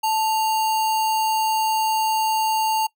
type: tone with sample-and-hold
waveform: sine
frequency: 880 Hz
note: A5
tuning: in tune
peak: -18 dBFS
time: 0.03-2.87 s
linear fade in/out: 10 ms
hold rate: 3675 Hz
effects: noise-tail reverb RT60 0.1 s tail -21 dB re dry